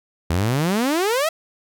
sawtooth exponential sweep, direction up, 78.3 to 670 Hz, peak -14 dBFS, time 0.3-1.29 s, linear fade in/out 5 ms, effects none

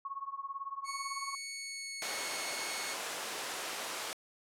sine tone with tremolo, 1100 Hz, C#6, 14 cents flat, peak -34 dBFS, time 0.05-1.35 s, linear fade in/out 2 ms, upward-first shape triangle, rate 18 Hz, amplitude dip 95%
15% pulse tone with pitch glide, 2217 to 2192 Hz, C#7 to C#7, 0 to -20 cents, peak -33 dBFS, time 0.84-2.97 s, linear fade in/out 50 ms, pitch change -20 cents, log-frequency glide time 1.52-2.19 s
pink high-pass noise, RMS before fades -39 dBFS, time 2.02-4.13 s, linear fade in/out 0 ms, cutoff 530 Hz, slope 12 dB/octave
effects low-pass 11000 Hz 12 dB/octave

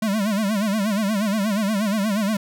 square tone with vibrato, 207.7 Hz, G#3, in tune, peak -20 dBFS, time 0.02-2.37 s, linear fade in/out 5 ms, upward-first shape sine, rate 8.4 Hz, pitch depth 130 cents each way, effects none

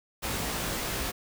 pink noise with comb filter, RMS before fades -32 dBFS, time 0.22-1.12 s, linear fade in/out 20 ms, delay 18 ms, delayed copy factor +0.9, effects none

